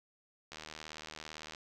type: click train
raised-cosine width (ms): 0.2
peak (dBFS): -27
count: 81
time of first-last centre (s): 0.52-1.548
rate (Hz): 77.8
effects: none